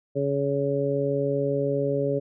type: harmonic tone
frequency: 140.4 Hz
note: C#3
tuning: 22 cents sharp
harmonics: 1 / 2 / 3 / 4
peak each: -29 / -30 / -26 / -27 dBFS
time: 0.15-2.2 s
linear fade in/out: 20 ms
effects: none